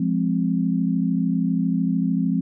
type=chord; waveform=sine; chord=F minor; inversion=none; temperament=equal; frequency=174.61 / 207.7 / 261.6 Hz; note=F3 / Ab3 / C4; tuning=0 / 0 / 0 cents; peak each=-22 / -24 / -23 dBFS; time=0-2.41 s; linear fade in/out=5 ms; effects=none